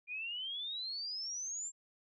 sine exponential sweep, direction up, 2400 to 7480 Hz, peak -38 dBFS, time 0.07-1.72 s, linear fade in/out 50 ms, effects none

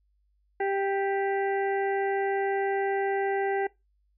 harmonic tone, 393.4 Hz, G4, 6 cents sharp, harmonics 1 / 2 / 4 / 5 / 6 / 7, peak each -27 / -29 / -37 / -37 / -51 / -51 dBFS, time 0.6-3.67 s, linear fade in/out 5 ms, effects noise-tail reverb RT60 0.2 s tail -21 dB re dry + added 50 Hz sine -66 dBFS peak until 4.17 s

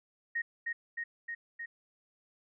sine tone with echo, 1864.7 Hz, A#6, in tune, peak -30 dBFS, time 0.35-0.42 s, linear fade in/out 10 ms, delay 310 ms, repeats 4, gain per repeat -2 dB, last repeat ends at 1.66 s, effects none

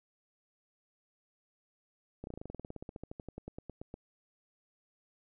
slowing click train, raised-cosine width 2 ms, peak -29 dBFS, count 26, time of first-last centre 2.24-3.941 s, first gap 31 ms, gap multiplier 1.06, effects none

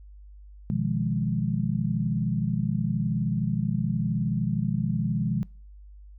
sine chord, F half-diminished seventh, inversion second, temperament equal, 123.47 / 155.56 / 174.61 / 207.7 Hz, Cb3 / Eb3 / F3 / Ab3, 0 / 0 / 0 / 0 cents, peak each -29 dBFS, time 0.7-5.43 s, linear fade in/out 0 ms, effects noise-tail reverb RT60 0.4 s tail -24 dB re dry + added 50 Hz sine -44 dBFS peak until 6.18 s

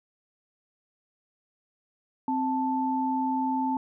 sine tone pair together, 261.6 / 879.9 Hz, C4 / A5, 0 / 0 cents, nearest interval octave + major sixth, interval 2100 cents, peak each -27 dBFS, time 2.28-3.77 s, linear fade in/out 2 ms, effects none

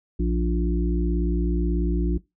harmonic tone, 58.27 Hz, A#1, in tune, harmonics 1 / 3 / 5 / 6, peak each -22 / -27 / -29 / -30 dBFS, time 0.19-2.18 s, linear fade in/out 10 ms, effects noise-tail reverb RT60 0.2 s tail -20 dB re dry

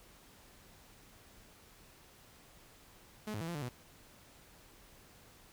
sawtooth tone with pitch steps, 213.2 / 105.1 / 164.5 / 172.2 / 146.7 / 123.2 Hz, G#3 / G#2 / E3 / F3 / D3 / B2, +46 / +21 / -3 / -24 / -2 / -4 cents, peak -34 dBFS, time 3.27-3.69 s, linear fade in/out 5 ms, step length 70 ms, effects pink hiss -60 dBFS RMS until 5.52 s

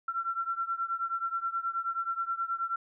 sine beating tone pair, 1353 / 1362.4 Hz, E6 / F6, +45 / -43 cents, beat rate 9.4 Hz, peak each -32 / -34 dBFS, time 0.08-2.76 s, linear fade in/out 5 ms, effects none

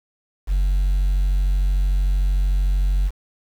sine tone, 46.63 Hz, F#1, 14 cents sharp, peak -13 dBFS, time 0.47-3.11 s, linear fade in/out 50 ms, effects tanh soft clip ceiling -15 dBFS + 7-bit

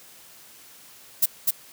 violet noise with echo, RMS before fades -18 dBFS, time 1.22-1.26 s, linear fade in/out 10 ms, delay 250 ms, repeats 1, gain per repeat -2 dB, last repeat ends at 1.51 s, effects white hiss -49 dBFS RMS until 1.72 s + high-pass 80 Hz 12 dB/octave

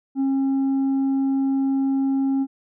sine tone with tanh clipping, 270.6 Hz, C#4, 42 cents flat, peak -19 dBFS, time 0.15-2.47 s, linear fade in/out 50 ms, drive 3 dB, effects none

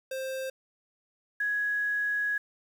square / sine tone pair in turn, 527 / 1670 Hz, C5 / G#6, +12 / +9 cents, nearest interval octave + minor sixth, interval 1997 cents, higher second, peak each -33 / -26 dBFS, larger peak second, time 0.11-0.5 / 1.4-2.38 s, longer second, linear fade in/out 5 ms, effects 9-bit

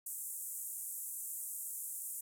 pink band-pass noise, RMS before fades -43 dBFS, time 0.06-2.21 s, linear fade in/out 5 ms, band 7700 to 15000 Hz, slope 48 dB/octave, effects none

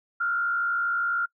sine tone with frequency modulation, 1396 Hz, F6, 1 cent flat, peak -23 dBFS, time 0.2-1.26 s, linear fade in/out 10 ms, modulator 59.7 Hz, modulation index 0.72, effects noise-tail reverb RT60 0.1 s tail -25 dB re dry

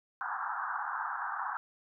white band-pass noise, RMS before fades -36 dBFS, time 0.21-1.57 s, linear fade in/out 0 ms, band 760 to 1600 Hz, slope 96 dB/octave, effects none

